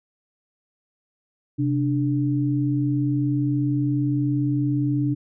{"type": "tone pair together", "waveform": "sine", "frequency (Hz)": [130.81, 293.7], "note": ["C3", "D4"], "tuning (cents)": [0, 0], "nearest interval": "octave + major second", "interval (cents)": 1400, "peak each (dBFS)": -22, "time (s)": [1.58, 5.15], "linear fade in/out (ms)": 20, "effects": []}